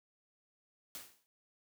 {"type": "noise with exponential decay", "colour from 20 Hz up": "white", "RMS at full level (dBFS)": -43, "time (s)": [0.95, 1.26], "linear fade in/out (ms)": 0, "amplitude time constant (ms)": 67, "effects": ["high-pass 60 Hz 12 dB/octave"]}